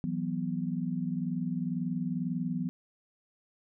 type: chord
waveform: sine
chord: E suspended second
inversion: none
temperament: equal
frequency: 164.81 / 185 / 246.9 Hz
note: E3 / F#3 / B3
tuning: 0 / 0 / 0 cents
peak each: -34 dBFS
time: 0.04-2.69 s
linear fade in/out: 0 ms
effects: none